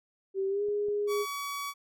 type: tone with pitch glide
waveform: sine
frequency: 387.3 to 412.7 Hz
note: G4 to G#4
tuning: -21 to -11 cents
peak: -27 dBFS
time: 0.34-1.26 s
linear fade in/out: 50 ms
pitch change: +110 cents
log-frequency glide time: 0.48-0.63 s
type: clicks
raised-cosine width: 2 ms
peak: -39 / -36 dBFS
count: 2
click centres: 0.686 / 0.885 s
type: tone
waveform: sawtooth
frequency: 1134 Hz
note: C#6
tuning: 39 cents sharp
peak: -30 dBFS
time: 1.07-1.74 s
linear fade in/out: 50 ms
effects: none